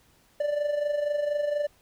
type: tone with amplitude modulation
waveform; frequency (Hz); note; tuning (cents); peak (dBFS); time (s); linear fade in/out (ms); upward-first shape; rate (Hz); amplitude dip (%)
triangle; 587.3; D5; 0; -20; 0.4-1.67; 5; sine; 24.2; 60
effects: pink hiss -62 dBFS RMS until 1.81 s